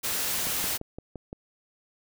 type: noise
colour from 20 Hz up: white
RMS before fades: -29 dBFS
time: 0.03-0.78 s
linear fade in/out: 20 ms
type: click train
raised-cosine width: 2 ms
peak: -24 dBFS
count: 6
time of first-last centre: 0.47-1.329 s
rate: 5.82 Hz
effects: none